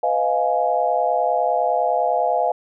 sine chord, F half-diminished seventh, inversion second, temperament just, 502.9 / 628.6 / 698.5 / 838.1 Hz, Cb5 / Eb5 / F5 / Ab5, +31 / +18 / 0 / +16 cents, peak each -24 / -23 / -20 / -23 dBFS, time 0.03-2.52 s, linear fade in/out 5 ms, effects none

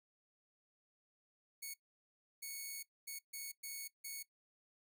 5% pulse tone bursts at uneven times, 2217 Hz, C#7, in tune, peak -34 dBFS, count 6, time 1.62-1.74 / 2.42-2.83 / 3.07-3.19 / 3.33-3.52 / 3.63-3.88 / 4.04-4.23 s, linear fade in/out 10 ms, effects noise-tail reverb RT60 0.1 s tail -17 dB re dry

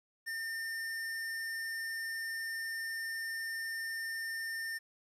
square tone, 1808 Hz, A6, 47 cents sharp, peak -37 dBFS, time 0.26-4.79 s, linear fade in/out 20 ms, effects resampled to 32000 Hz + 11-bit

